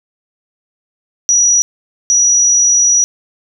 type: tone bursts at uneven times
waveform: sine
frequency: 5830 Hz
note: F#8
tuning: 26 cents flat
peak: -7 dBFS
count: 2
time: 1.29-1.62 / 2.1-3.04 s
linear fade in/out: 0 ms
effects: none

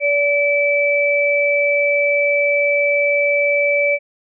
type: tone pair together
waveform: sine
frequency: 575.3 / 2313 Hz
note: D5 / D7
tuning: -36 / -27 cents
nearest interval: 2 octaves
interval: 2409 cents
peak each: -16 dBFS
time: 0-3.99 s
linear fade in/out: 50 ms
effects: none

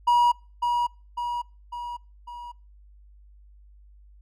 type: tone with echo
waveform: triangle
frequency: 961 Hz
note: B5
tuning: 48 cents flat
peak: -14 dBFS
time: 0.07-0.32 s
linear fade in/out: 10 ms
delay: 550 ms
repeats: 4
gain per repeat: -5 dB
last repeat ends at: 2.52 s
effects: noise-tail reverb RT60 0.4 s tail -26 dB re dry + added 50 Hz sine -49 dBFS peak until 4.21 s

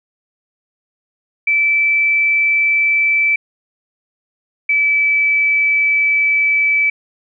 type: tone pair in turn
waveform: sine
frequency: 2320 / 2305 Hz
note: D7 / D7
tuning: -22 / -33 cents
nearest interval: unison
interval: 11 cents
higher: first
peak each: -11 dBFS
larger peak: neither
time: 1.47-3.36 / 4.69-6.9 s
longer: second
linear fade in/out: 5 ms
effects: none

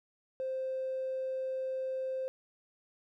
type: tone with tanh clipping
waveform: triangle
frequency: 523.3 Hz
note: C5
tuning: in tune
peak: -32 dBFS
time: 0.4-2.28 s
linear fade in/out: 0 ms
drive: 1 dB
effects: none

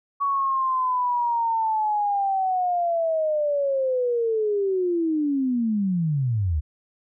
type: linear sweep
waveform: sine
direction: down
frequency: 1127 to 69.4 Hz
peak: -20 dBFS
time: 0.2-6.61 s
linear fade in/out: 20 ms
effects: none

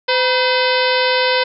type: harmonic tone with a mistuned harmonic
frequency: 510 Hz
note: C5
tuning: 44 cents flat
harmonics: 1 / 2 / 3 / 4 / 5 / 6 / 7 / 8 / 9 / 10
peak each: -17 / -20 / -22 / -23 / -24 / -25 / -25 / -26 / -27 / -27 dBFS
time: 0.08-1.44 s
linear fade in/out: 10 ms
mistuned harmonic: 2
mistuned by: -91 cents
effects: none

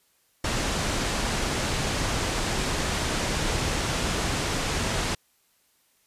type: low-pass noise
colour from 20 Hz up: pink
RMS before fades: -27 dBFS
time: 0.44-5.15 s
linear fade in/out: 5 ms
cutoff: 8600 Hz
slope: 24 dB/octave
effects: white hiss -66 dBFS RMS until 6.06 s + resampled to 32000 Hz

